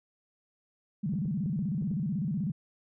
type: tone with vibrato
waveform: sine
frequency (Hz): 174.61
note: F3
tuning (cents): 0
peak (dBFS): -28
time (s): 1.03-2.52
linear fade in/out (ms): 10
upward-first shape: square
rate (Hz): 16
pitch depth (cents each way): 270
type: clicks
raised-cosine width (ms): 3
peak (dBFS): -32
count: 6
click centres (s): 1.137 / 1.257 / 1.46 / 1.591 / 1.823 / 1.914
effects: none